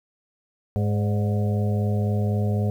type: harmonic tone with a mistuned harmonic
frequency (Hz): 103.83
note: G#2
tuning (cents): 0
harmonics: 1 / 2 / 4 / 5 / 6 / 7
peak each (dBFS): -21 / -27 / -33 / -35 / -37 / -38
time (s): 0.76-2.7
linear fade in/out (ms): 0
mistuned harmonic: 6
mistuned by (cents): -56
effects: 9-bit